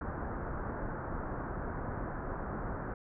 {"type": "low-pass noise", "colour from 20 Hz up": "pink", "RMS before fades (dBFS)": -38, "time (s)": [0.01, 2.94], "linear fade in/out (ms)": 2, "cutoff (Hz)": 1600, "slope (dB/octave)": 48, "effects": []}